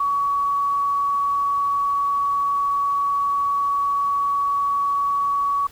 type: tone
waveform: sine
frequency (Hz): 1128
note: C#6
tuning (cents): +30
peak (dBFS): -18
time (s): 0-5.67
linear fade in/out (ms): 5
effects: pink hiss -48 dBFS RMS until 5.71 s